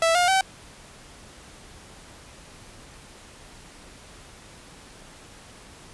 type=tone with pitch steps; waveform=sawtooth; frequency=659.3 / 710.7 / 766.1 Hz; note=E5 / F5 / G5; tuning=0 / +30 / -40 cents; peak=-14 dBFS; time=0.02-0.41 s; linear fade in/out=2 ms; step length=130 ms; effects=pink hiss -47 dBFS RMS until 5.93 s + resampled to 24000 Hz